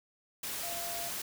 sine tone in noise, 687 Hz, F5, 29 cents flat, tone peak -41 dBFS, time 0.63-1.09 s, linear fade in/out 5 ms, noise white, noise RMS -38 dBFS, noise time 0.43-1.22 s, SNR -6 dB, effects none

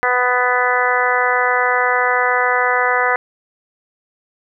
harmonic tone, 248.5 Hz, B3, 11 cents sharp, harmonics 2 / 3 / 4 / 5 / 6 / 7 / 8, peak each -21 / -21 / -21 / -21 / -21 / -21 / -21 dBFS, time 0.03-3.16 s, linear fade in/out 0 ms, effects none

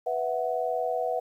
sine chord, B suspended fourth, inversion none, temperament equal, 493.9 / 659.3 / 740 Hz, B4 / E5 / F#5, 0 / 0 / 0 cents, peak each -30 dBFS, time 0.06-1.2 s, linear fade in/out 10 ms, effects 10-bit

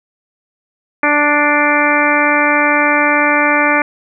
harmonic tone with a mistuned harmonic, 293.7 Hz, D4, in tune, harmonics 1 / 2 / 3 / 4 / 5 / 6 / 7 / 8, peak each -18 / -18 / -18 / -18 / -18 / -18 / -18 / -18 dBFS, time 1.03-3.82 s, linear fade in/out 2 ms, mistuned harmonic 7, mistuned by +28 cents, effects none

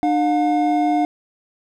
triangle tone pair together, 300.8 / 716 Hz, D4 / F5, +42 / +43 cents, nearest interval octave + minor third, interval 1501 cents, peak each -16 dBFS, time 0.03-1.05 s, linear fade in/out 0 ms, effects none

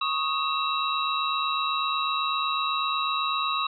sine tone cluster, 1105 / 1253 / 2689 / 3847 Hz, C#6 / D#6 / E7 / B7, -6 / +12 / +34 / -46 cents, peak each -28 / -29 / -33 / -30 dBFS, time 0.01-3.67 s, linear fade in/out 5 ms, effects none

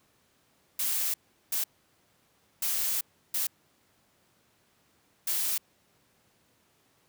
blue noise bursts at uneven times, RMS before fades -29 dBFS, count 5, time 0.79-1.14 / 1.52-1.64 / 2.62-3.01 / 3.34-3.47 / 5.27-5.58 s, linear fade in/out 5 ms, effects pink hiss -67 dBFS RMS until 7.08 s + high-pass 100 Hz 12 dB/octave

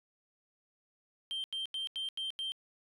sine tone bursts, 3147 Hz, G7, 6 cents sharp, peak -32 dBFS, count 6, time 1.31-2.52 s, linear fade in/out 0 ms, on 130 ms, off 86 ms, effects tanh soft clip ceiling -33 dBFS

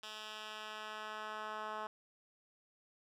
10% pulse tone with band-pass filter sweep, 214.8 Hz, A3, 41 cents flat, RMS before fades -45 dBFS, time 0.03-1.87 s, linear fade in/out 2 ms, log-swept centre 3500 to 1100 Hz, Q 1.2, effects none

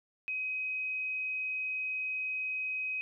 sine tone, 2526 Hz, D#7, 26 cents sharp, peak -32 dBFS, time 0.28-3.01 s, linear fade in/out 0 ms, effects none

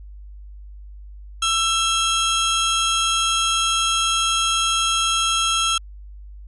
sawtooth tone pair together, 1334 / 3254 Hz, E6 / G#7, +20 / -36 cents, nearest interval octave + minor third, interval 1544 cents, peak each -17 dBFS, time 1.42-5.78 s, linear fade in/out 5 ms, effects added 50 Hz sine -36 dBFS peak until 6.47 s + resampled to 24000 Hz

